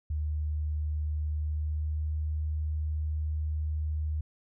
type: tone with pitch glide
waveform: sine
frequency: 75.9 to 76.74 Hz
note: D#2 to D#2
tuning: -42 to -23 cents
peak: -28 dBFS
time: 0.1-4.21 s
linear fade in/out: 5 ms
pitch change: +19 cents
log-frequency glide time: 1.34-2.08 s
effects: none

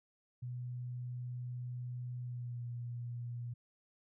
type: tone with pitch glide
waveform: sine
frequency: 123.47 to 120.09 Hz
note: B2 to B2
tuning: 0 to -48 cents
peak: -39 dBFS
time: 0.42-3.54 s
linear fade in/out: 10 ms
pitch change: -48 cents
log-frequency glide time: 2.22-2.63 s
effects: none

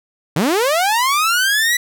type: linear sweep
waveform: sawtooth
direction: up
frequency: 135.4 to 1975.5 Hz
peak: -10 dBFS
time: 0.36-1.77 s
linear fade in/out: 5 ms
effects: none

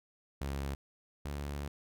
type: tone pair in turn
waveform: sawtooth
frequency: 69.3 / 71.7 Hz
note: C#2 / D2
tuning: 0 / -41 cents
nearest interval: minor second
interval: 59 cents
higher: second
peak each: -31 / -33 dBFS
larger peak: first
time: 0.41-0.75 / 1.25-1.68 s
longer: second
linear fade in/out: 5 ms
effects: none

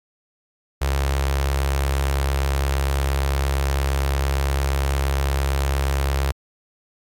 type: tone with notch filter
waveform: sawtooth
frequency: 68.7 Hz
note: C#2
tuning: 15 cents flat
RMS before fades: -21 dBFS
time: 0.81-6.32 s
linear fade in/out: 10 ms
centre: 220 Hz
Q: 0.67
effects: AAC 64 kbps

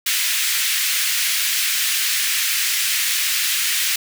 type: high-pass noise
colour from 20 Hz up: pink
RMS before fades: -20 dBFS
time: 0.06-3.96 s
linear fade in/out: 5 ms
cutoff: 1900 Hz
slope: 24 dB/octave
effects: none

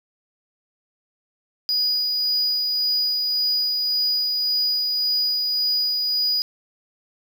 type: tone with tremolo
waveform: triangle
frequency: 4920 Hz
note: D#8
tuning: 20 cents flat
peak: -17 dBFS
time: 1.69-6.42 s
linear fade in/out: 0 ms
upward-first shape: sine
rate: 1.8 Hz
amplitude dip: 25%
effects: 8-bit

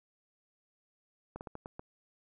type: slowing click train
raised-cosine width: 1 ms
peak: -28 dBFS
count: 6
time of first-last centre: 1.36-1.795 s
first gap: 49 ms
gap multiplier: 1.29
effects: none

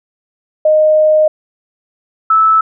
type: tone pair in turn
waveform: sine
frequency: 618 / 1309.5 Hz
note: D#5 / E6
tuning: -12 / -12 cents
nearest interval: octave + minor second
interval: 1300 cents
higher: second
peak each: -6 dBFS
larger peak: neither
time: 0.65-1.28 / 2.3-2.61 s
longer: first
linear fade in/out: 5 ms
effects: none

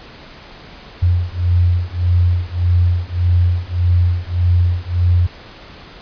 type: beating tone pair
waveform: sine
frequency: 87.31 / 89.01 Hz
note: F2 / F2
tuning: 0 / +33 cents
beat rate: 1.7 Hz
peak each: -15 dBFS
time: 1.02-5.27 s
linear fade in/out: 10 ms
effects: pink hiss -38 dBFS RMS until 6.01 s + resampled to 11025 Hz

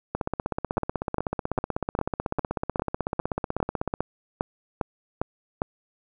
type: two click trains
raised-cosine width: 1 ms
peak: -12 / -10 dBFS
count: 62 / 13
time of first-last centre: 0.15-3.939 / 0.78-5.619 s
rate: 16.1 / 2.48 Hz
effects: none

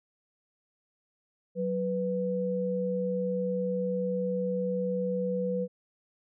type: tone pair together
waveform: sine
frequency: 185.19 / 494.4 Hz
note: F#3 / B4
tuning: +2 / +2 cents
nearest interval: octave + perfect fourth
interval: 1700 cents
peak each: -31 / -29 dBFS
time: 1.55-5.68 s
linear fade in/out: 50 ms
effects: none

